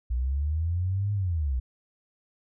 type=linear two-way sweep; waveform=sine; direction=up then down; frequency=58.27 to 103.9 to 59.3 Hz; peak=-24 dBFS; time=0.1-1.6 s; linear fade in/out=10 ms; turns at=1.13 s; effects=none